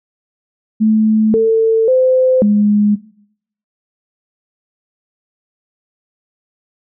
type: tone with pitch steps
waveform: sine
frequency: 217.5 / 447.4 / 515 / 207.7 Hz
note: A3 / A4 / C5 / G#3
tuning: -20 / +29 / -28 / 0 cents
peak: -8 dBFS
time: 0.8-2.96 s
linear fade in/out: 20 ms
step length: 540 ms
effects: noise-tail reverb RT60 0.7 s tail -19 dB re dry